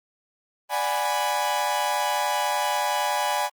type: chord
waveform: 40% pulse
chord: G# half-diminished seventh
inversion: second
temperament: equal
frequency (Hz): 587.3 / 740 / 830.6 / 987.8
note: D5 / F#5 / G#5 / B5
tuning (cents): 0 / 0 / 0 / 0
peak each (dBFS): -30 / -30 / -25 / -27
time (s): 0.69-3.5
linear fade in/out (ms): 50
effects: Opus 32 kbps